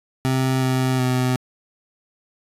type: tone with pitch steps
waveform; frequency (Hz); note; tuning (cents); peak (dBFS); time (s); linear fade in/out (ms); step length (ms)
25% pulse; 131 / 129.8 / 127.3; C3 / C3 / C3; +2 / -13 / -47; -14; 0.25-1.36; 0; 370
effects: resampled to 32000 Hz